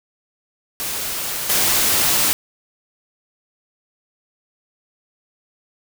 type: noise with level steps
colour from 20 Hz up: white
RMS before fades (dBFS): -25 / -17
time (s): 0.8-2.33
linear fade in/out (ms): 0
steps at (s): 1.49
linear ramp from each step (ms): 10
effects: none